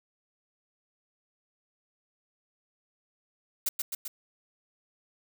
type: noise with echo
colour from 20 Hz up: blue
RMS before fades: -28 dBFS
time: 3.66-3.69 s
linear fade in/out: 5 ms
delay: 130 ms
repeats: 3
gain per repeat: -3 dB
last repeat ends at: 4.08 s
effects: none